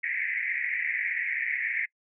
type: band-pass noise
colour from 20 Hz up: pink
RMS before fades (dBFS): -30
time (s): 0.03-1.86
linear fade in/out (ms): 10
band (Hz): 1800 to 2300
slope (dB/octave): 96
effects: noise-tail reverb RT60 0.1 s tail -25 dB re dry